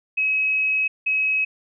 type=tone pair in turn; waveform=sine; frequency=2556 / 2556 Hz; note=D#7 / D#7; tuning=+46 / +46 cents; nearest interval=unison; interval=0 cents; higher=neither; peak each=-18 / -18 dBFS; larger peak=neither; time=0.17-0.88 / 1.06-1.45 s; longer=first; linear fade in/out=10 ms; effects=none